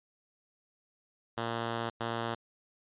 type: tone bursts at uneven times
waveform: 5% pulse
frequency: 115.8 Hz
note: A#2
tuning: 11 cents flat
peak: -21 dBFS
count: 2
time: 1.37-1.9 / 2-2.35 s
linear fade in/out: 10 ms
effects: resampled to 8000 Hz